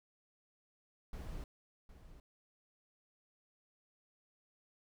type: noise with echo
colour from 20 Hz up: brown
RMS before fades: -44 dBFS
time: 1.13-1.44 s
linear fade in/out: 2 ms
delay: 760 ms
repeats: 1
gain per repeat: -12 dB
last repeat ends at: 2.2 s
effects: none